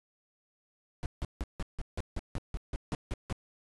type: noise bursts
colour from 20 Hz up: brown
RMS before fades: -33 dBFS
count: 13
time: 1.03-3.327 s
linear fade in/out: 0 ms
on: 29 ms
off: 160 ms
effects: resampled to 24000 Hz